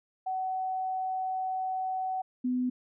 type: tone pair in turn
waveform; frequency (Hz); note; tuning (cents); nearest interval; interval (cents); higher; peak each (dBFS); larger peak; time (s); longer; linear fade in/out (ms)
sine; 752 / 250.9; F#5 / B3; +28 / +28; octave + perfect fifth; 1900; first; -29 / -26; second; 0.26-2.22 / 2.44-2.7; first; 10
effects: none